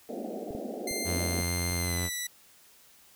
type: band-pass noise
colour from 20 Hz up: pink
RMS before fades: -37 dBFS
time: 0.09-1.41 s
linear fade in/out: 0 ms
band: 200 to 750 Hz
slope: 96 dB/octave
type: clicks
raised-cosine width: 3 ms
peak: -28 dBFS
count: 5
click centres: 0.507 / 0.55 / 0.912 / 1.405 / 1.71 s
type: tone with pitch glide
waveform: 10% pulse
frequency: 2093 to 1964.2 Hz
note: C7 to B6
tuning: 0 to -10 cents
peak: -23 dBFS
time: 0.87-2.27 s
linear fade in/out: 5 ms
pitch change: -110 cents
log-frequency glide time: 1.78-2.12 s
type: tone with vibrato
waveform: sawtooth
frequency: 87.31 Hz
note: F2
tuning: in tune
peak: -26 dBFS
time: 1.04-2.1 s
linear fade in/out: 50 ms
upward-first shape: sine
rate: 6.4 Hz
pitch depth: 26 cents each way
effects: white hiss -58 dBFS RMS until 3.15 s